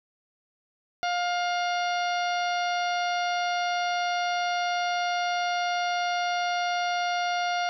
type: harmonic tone with a mistuned harmonic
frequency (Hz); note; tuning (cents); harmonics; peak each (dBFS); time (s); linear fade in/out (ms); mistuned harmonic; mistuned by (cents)
707; F5; +21; 1 / 2 / 3 / 4 / 5 / 6 / 7 / 8; -26 / -32 / -36 / -38 / -40 / -42 / -43 / -44; 1.03-7.69; 0; 7; -86
effects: none